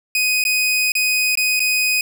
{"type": "tone with dropouts", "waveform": "sawtooth", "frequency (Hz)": 2500, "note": "D#7", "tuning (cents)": 8, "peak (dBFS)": -12, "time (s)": [0.15, 2.01], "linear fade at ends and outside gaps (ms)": 2, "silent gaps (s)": [[0.44, 0.451], [0.92, 0.952], [1.354, 1.373], [1.595, 1.602]], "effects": []}